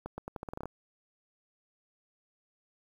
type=accelerating click train; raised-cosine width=1 ms; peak=-24 dBFS; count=11; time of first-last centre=0.06-0.656 s; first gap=120 ms; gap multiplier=0.83; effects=9-bit